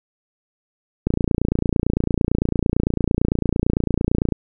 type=click train; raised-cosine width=3 ms; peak=-5 dBFS; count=95; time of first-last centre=1.07-4.323 s; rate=28.9 Hz; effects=none